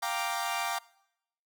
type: chord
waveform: sawtooth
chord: G minor seventh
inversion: third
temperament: equal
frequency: 698.5 / 784 / 932.3 / 1174.7 Hz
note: F5 / G5 / Bb5 / D6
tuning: 0 / 0 / 0 / 0 cents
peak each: -32 dBFS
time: 0.02-0.79 s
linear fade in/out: 10 ms
effects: noise-tail reverb RT60 0.8 s tail -22 dB re dry